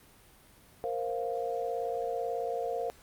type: chord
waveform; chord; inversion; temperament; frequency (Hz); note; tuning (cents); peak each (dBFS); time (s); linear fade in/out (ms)
sine; Bb suspended second; none; just; 466.2 / 524.4 / 699.2; Bb4 / C5 / F5; 0 / +4 / +2; -34 / -36 / -35; 0.84-2.9; 0
effects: pink hiss -58 dBFS RMS until 3.02 s + Opus 32 kbps